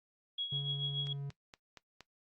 sine tone with tremolo, 3322 Hz, G#7, in tune, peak -32 dBFS, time 0.38-1.13 s, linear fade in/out 5 ms, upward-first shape triangle, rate 6.9 Hz, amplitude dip 75%
triangle tone, 140.3 Hz, C#3, 21 cents sharp, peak -35 dBFS, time 0.52-1.3 s, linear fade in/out 5 ms
click train, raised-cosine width 0.2 ms, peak -32 dBFS, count 5, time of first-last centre 1.07-2.007 s, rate 4.27 Hz
effects noise-tail reverb RT60 0.1 s tail -18 dB re dry + Opus 48 kbps

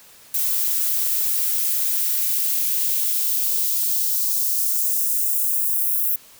violet noise with high-pass filter sweep, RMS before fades -21 dBFS, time 0.34-6.16 s, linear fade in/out 5 ms, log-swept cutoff 620 to 12000 Hz, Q 1.1, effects white hiss -48 dBFS RMS until 6.39 s

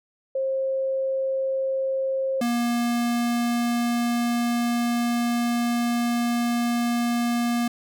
sine / square tone pair in turn, 533 / 237.9 Hz, C5 / A#3, +32 / +35 cents, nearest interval octave + major second, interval 1397 cents, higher first, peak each -22 dBFS, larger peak neither, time 0.35-2.41 / 2.41-7.68 s, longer second, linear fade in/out 5 ms, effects none

